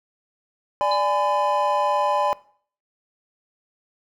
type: chord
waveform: triangle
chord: G# diminished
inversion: second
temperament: equal with one note detuned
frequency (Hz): 587.3 / 830.6 / 1010.9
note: D5 / G#5 / B5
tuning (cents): 0 / 0 / +40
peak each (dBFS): -21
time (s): 0.81-2.33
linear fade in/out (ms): 0
type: tone with exponential decay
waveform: sine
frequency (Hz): 4075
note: C8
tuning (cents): -47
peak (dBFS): -24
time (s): 0.91-1.12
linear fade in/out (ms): 5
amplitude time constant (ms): 44
effects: noise-tail reverb RT60 0.5 s tail -20 dB re dry